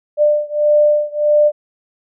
sine beating tone pair, 595 / 596.6 Hz, D5 / D5, +22 / +27 cents, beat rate 1.6 Hz, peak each -13 / -14 dBFS, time 0.17-1.52 s, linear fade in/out 50 ms, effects none

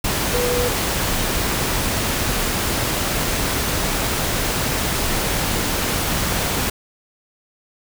sine tone in noise, 490 Hz, B4, 14 cents flat, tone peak -20 dBFS, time 0.34-0.69 s, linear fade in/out 5 ms, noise pink, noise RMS -21 dBFS, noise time 0.04-6.7 s, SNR -2 dB, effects none

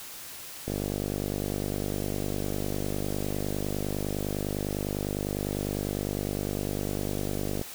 click train, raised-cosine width 2 ms, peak -17 dBFS, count 347, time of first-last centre 0.68-7.614 s, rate 49.9 Hz, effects white hiss -42 dBFS RMS until 7.74 s

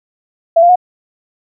sine tone with pitch steps, 667 / 695.3 / 724.9 Hz, E5 / F5 / F#5, +20 / -8 / -36 cents, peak -4 dBFS, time 0.56-0.758 s, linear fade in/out 10 ms, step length 66 ms, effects none

